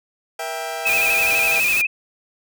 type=chord; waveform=sawtooth; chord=E diminished; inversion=second; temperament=just; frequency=474.7 / 659.3 / 791.1 Hz; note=Bb4 / E5 / G5; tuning=+31 / 0 / +16 cents; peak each=-30 / -25 / -25 dBFS; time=0.39-1.6 s; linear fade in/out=5 ms
type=tone with vibrato; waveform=sine; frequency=2500 Hz; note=D#7; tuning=8 cents sharp; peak=-16 dBFS; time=0.85-1.87 s; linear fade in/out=10 ms; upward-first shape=square; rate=12 Hz; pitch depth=55 cents each way
type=noise; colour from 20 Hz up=white; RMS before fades=-26 dBFS; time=0.86-1.82 s; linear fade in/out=10 ms
effects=none